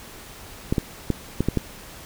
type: clicks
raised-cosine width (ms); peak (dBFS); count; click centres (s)
3; -7; 6; 0.725 / 0.782 / 1.103 / 1.406 / 1.486 / 1.573
effects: pink hiss -42 dBFS RMS until 2.05 s